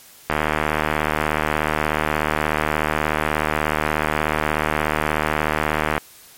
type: click train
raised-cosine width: 0.5 ms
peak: -3 dBFS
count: 436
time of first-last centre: 0.3-5.979 s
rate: 76.6 Hz
effects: white hiss -46 dBFS RMS until 6.37 s + MP3 64 kbps